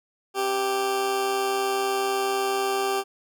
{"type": "tone with amplitude modulation", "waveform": "20% pulse", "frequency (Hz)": 392, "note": "G4", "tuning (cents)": 0, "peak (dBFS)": -16, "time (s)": [0.34, 3.04], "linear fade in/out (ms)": 50, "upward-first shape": "sine", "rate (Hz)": 120, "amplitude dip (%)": 45, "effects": []}